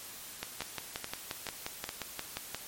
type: two click trains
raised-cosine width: 0.2 ms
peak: -18 / -17 dBFS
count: 4 / 13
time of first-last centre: 0.62-1.891 / 0.43-2.546 s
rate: 2.36 / 5.67 Hz
effects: white hiss -46 dBFS RMS until 2.67 s + MP3 64 kbps